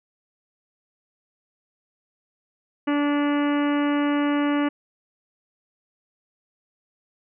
harmonic tone, 290 Hz, D4, 22 cents flat, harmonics 1 / 2 / 3 / 4 / 5 / 6 / 7 / 8 / 9 / 10, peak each -20 / -30 / -33 / -32 / -36 / -37 / -38 / -41 / -44 / -40 dBFS, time 2.87-4.69 s, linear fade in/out 10 ms, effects none

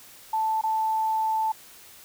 sine tone with dropouts, 880 Hz, A5, in tune, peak -22 dBFS, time 0.33-1.52 s, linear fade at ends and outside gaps 5 ms, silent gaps 0.613-0.636 s, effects white hiss -49 dBFS RMS until 2.04 s

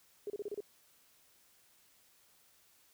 sine tone bursts, 411 Hz, G#4, 18 cents flat, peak -36 dBFS, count 6, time 0.27-0.605 s, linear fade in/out 2 ms, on 30 ms, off 31 ms, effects white hiss -67 dBFS RMS until 2.93 s

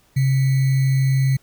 sine tone with sample-and-hold, 133.7 Hz, C3, 38 cents sharp, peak -14 dBFS, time 0.16-1.37 s, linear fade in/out 10 ms, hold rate 2100 Hz, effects pink hiss -58 dBFS RMS until 1.42 s

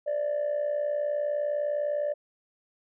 sine tone with amplitude modulation, 588 Hz, D5, 2 cents sharp, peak -21 dBFS, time 0.06-2.14 s, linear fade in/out 20 ms, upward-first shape sine, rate 59.9 Hz, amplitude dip 70%, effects tanh soft clip ceiling -22 dBFS

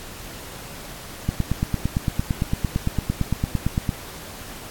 click train, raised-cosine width 5 ms, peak -8 dBFS, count 24, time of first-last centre 1.29-3.892 s, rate 8.84 Hz, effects pink hiss -38 dBFS RMS until 4.7 s + AAC 64 kbps

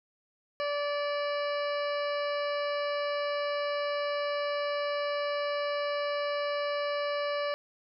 harmonic tone, 580 Hz, D5, 22 cents flat, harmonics 1 / 2 / 3 / 4 / 5 / 7 / 8 / 9, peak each -30 / -36 / -40 / -42 / -44 / -47 / -48 / -49 dBFS, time 0.6-7.54 s, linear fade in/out 0 ms, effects none

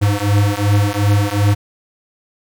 square beating tone pair, 101 / 103.7 Hz, G#2 / G#2, -48 / -2 cents, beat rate 2.7 Hz, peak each -16 dBFS, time 0.01-1.55 s, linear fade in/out 20 ms, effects none

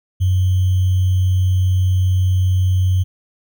sine tone with sample-and-hold, 92.5 Hz, F#2, in tune, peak -12 dBFS, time 0.2-3.04 s, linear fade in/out 20 ms, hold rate 3150 Hz, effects none

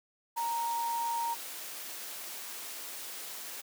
sine tone in noise, 932.3 Hz, A#5, in tune, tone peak -30 dBFS, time 0.36-1.35 s, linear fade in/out 20 ms, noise white, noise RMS -42 dBFS, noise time 0.36-3.62 s, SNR +9 dB, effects high-pass 300 Hz 12 dB/octave

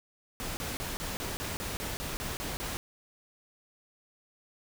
pink noise bursts, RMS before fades -36 dBFS, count 12, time 0.4-2.77 s, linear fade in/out 0 ms, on 170 ms, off 30 ms, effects none

